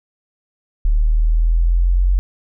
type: exponential sweep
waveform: sine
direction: up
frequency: 37.12 to 46.25 Hz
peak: -11 dBFS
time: 0.85-2.19 s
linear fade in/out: 0 ms
effects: none